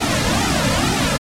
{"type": "noise with flanger", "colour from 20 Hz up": "pink", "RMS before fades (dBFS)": -19, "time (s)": [0, 1.18], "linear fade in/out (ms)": 20, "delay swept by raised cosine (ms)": [1.8, 2.69], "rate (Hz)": 2.2, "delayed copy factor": -0.9, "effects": ["low-pass 8000 Hz 12 dB/octave", "AAC 48 kbps"]}